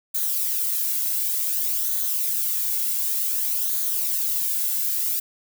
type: noise with flanger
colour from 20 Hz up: violet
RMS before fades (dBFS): -24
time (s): 0.14-5.2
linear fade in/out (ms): 10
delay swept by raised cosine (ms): 0.37 to 1.67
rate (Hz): 0.55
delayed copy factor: -0.5
effects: none